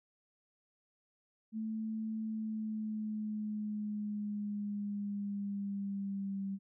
sine tone with pitch glide, 219.6 to 195.64 Hz, A3 to G3, -3 to -3 cents, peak -35 dBFS, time 1.52-6.59 s, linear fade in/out 50 ms, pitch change -200 cents, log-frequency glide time 2.22-6.45 s, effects none

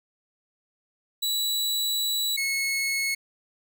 sawtooth tone pair in turn, 3930 / 2187 Hz, B7 / C#7, -9 / -24 cents, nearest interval minor seventh, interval 1015 cents, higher first, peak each -21 dBFS, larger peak neither, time 1.22-2.37 / 2.37-3.15 s, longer first, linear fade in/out 10 ms, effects none

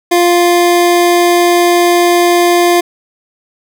25% pulse tone, 349.2 Hz, F4, in tune, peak -3 dBFS, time 0.11-2.81 s, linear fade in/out 10 ms, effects none

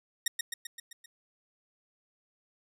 10% pulse tone with echo, 1864.7 Hz, A#6, in tune, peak -16 dBFS, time 0.26-0.28 s, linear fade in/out 5 ms, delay 130 ms, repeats 6, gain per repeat -4 dB, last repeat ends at 1.06 s, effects none

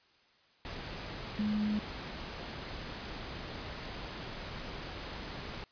sine tone in noise, 210.8 Hz, G#3, 26 cents sharp, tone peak -29 dBFS, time 1.39-1.79 s, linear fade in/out 0 ms, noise pink, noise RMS -42 dBFS, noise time 0.65-5.64 s, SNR +10 dB, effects white hiss -66 dBFS RMS until 5.71 s + resampled to 11025 Hz

